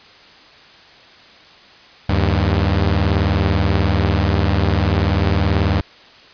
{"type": "tone pair together", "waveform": "sawtooth", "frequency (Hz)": [78.38, 98.8], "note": ["D#2", "G2"], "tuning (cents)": [13, 14], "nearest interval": "major third", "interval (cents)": 401, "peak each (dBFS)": -13, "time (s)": [2.09, 5.81], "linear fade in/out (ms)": 5, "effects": ["white hiss -44 dBFS RMS until 6.33 s", "resampled to 11025 Hz"]}